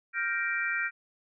sine chord, G minor seventh, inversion third, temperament equal with one note detuned, 1396.9 / 1568 / 1872.2 / 2349 Hz, F6 / G6 / Bb6 / D7, 0 / 0 / +7 / 0 cents, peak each -33 dBFS, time 0.13-0.91 s, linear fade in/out 50 ms, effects none

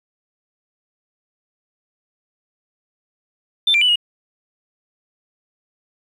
sine tone with pitch steps, 3556 / 2364 / 2977 / 2881 Hz, A7 / D7 / F#7 / F#7, +18 / +11 / +10 / -47 cents, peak -11 dBFS, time 3.67-3.958 s, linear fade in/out 5 ms, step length 72 ms, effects tanh soft clip ceiling -8 dBFS + 8-bit

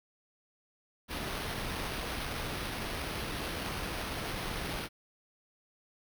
pink noise with sample-and-hold, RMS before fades -37 dBFS, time 1.08-4.89 s, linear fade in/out 50 ms, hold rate 7350 Hz, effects none

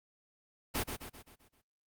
pink noise with echo, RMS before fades -33 dBFS, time 0.74-0.84 s, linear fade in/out 20 ms, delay 130 ms, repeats 6, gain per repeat -6 dB, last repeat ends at 1.62 s, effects noise-tail reverb RT60 0.3 s tail -26 dB re dry + Opus 48 kbps

